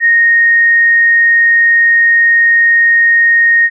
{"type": "tone", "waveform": "sine", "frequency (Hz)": 1859, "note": "A#6", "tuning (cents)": -5, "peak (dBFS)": -5, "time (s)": [0, 3.7], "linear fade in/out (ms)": 50, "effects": []}